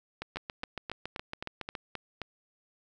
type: two click trains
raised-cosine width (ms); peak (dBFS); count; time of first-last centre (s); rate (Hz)
0.3; -20 / -20; 8 / 12; 0.37-2.217 / 0.22-1.752; 3.79 / 7.18
effects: none